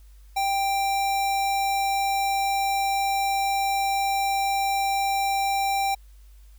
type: tone with sample-and-hold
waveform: sine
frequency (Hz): 787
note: G5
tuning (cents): +7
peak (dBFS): -21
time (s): 0.36-5.95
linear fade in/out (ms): 10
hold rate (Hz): 3150
effects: added 50 Hz sine -46 dBFS peak until 6.58 s + white hiss -63 dBFS RMS until 6.58 s